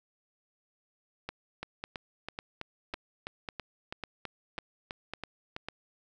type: two click trains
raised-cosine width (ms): 0.3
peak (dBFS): -21 / -20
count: 13 / 9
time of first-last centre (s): 1.63-5.564 / 1.29-5.686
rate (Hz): 3.05 / 1.82
effects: none